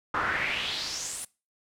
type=noise with band-pass filter sweep; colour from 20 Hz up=brown; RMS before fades=-31 dBFS; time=0.14-1.25 s; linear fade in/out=5 ms; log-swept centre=1200 to 10000 Hz; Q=3.9; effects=noise-tail reverb RT60 0.3 s tail -22 dB re dry